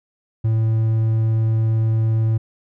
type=tone; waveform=triangle; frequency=111.4 Hz; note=A2; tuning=22 cents sharp; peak=-13 dBFS; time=0.44-2.38 s; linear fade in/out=10 ms; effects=none